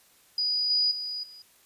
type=tone with level steps; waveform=sine; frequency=4922 Hz; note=D#8; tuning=20 cents flat; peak=-24 / -21 / -31 / -45 dBFS; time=0.38-1.42 s; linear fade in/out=2 ms; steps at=0.7 / 0.91 / 1.23 s; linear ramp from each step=5 ms; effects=white hiss -60 dBFS RMS until 1.65 s + resampled to 32000 Hz